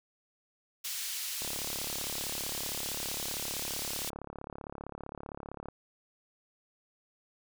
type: high-pass noise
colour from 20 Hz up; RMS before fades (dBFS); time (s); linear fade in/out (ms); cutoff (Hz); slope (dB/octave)
pink; -37; 0.84-4.1; 10; 3300; 12
type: click train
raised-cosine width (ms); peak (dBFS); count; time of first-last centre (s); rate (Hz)
1; -27; 152; 1.42-5.686; 35.4
effects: none